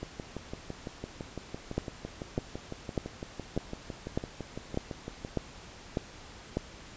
two click trains, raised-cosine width 2 ms, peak -15 / -23 dBFS, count 9 / 32, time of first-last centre 1.78-6.57 / 0.03-5.249 s, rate 1.67 / 5.94 Hz, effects pink hiss -49 dBFS RMS until 6.96 s + resampled to 16000 Hz

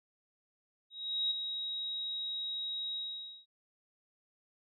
sine tone with ADSR envelope, 3807 Hz, A#7, 36 cents sharp, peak -28 dBFS, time 0.9-3.46 s, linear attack 410 ms, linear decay 9 ms, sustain -7 dB, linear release 500 ms, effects none

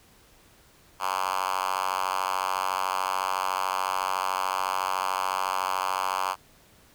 5% pulse tone with high-pass filter, 93.8 Hz, F#2, 24 cents sharp, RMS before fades -28 dBFS, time 0.99-6.36 s, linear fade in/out 50 ms, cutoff 1000 Hz, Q 2.8, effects pink hiss -57 dBFS RMS until 6.94 s

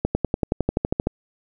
accelerating click train, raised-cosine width 2 ms, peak -6 dBFS, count 13, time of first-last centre 0.05-1.071 s, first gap 100 ms, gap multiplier 0.97, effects none

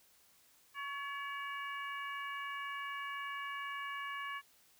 harmonic tone with a mistuned harmonic, 569 Hz, C#5, 45 cents sharp, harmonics 2 / 3 / 4 / 5, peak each -42 / -44 / -47 / -50 dBFS, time 0.74-4.42 s, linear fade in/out 50 ms, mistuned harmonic 2, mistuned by -31 cents, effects white hiss -67 dBFS RMS until 4.79 s

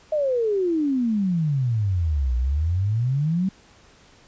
sine exponential two-way sweep, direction down then up, 630 to 59.4 to 195.9 Hz, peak -19 dBFS, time 0.12-3.49 s, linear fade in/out 5 ms, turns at 2.36 s, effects pink hiss -53 dBFS RMS until 4.27 s + resampled to 16000 Hz

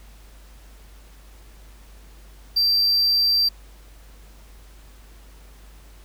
triangle tone, 4699 Hz, D8, in tune, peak -15 dBFS, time 2.56-3.49 s, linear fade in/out 10 ms, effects added 50 Hz sine -44 dBFS peak until 6.04 s + pink hiss -53 dBFS RMS until 6.04 s

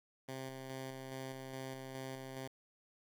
10% pulse tone with tremolo, 132.2 Hz, C3, 18 cents sharp, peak -34 dBFS, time 0.28-2.48 s, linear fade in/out 10 ms, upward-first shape square, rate 2.4 Hz, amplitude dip 35%, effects 10-bit

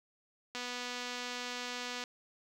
click train, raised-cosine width 0.2 ms, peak -23 dBFS, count 367, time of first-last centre 0.55-2.038 s, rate 246 Hz, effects high-pass 60 Hz 12 dB/octave + 9-bit

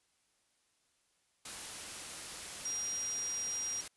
sine tone in noise, 5700 Hz, F8, 34 cents sharp, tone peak -35 dBFS, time 2.65-3.81 s, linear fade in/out 5 ms, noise white, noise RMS -44 dBFS, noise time 1.45-3.88 s, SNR +6 dB, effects white hiss -75 dBFS RMS until 3.96 s + resampled to 24000 Hz

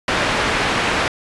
white low-pass noise, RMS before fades -19 dBFS, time 0.08-1.08 s, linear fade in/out 2 ms, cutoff 2200 Hz, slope 12 dB/octave, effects resampled to 24000 Hz

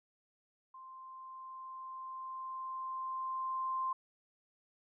sine tone with level ramp, 1046.5 Hz, C6, in tune, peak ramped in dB -49 to -32 dBFS, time 0.74-3.93 s, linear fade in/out 5 ms, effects none

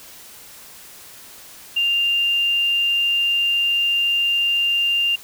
sine tone, 2794 Hz, F7, in tune, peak -16 dBFS, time 1.76-5.16 s, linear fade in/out 10 ms, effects white hiss -42 dBFS RMS until 5.23 s

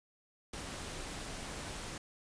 pink noise with amplitude modulation, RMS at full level -41 dBFS, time 0.53-1.98 s, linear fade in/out 5 ms, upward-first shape sine, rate 237 Hz, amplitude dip 40%, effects resampled to 22050 Hz

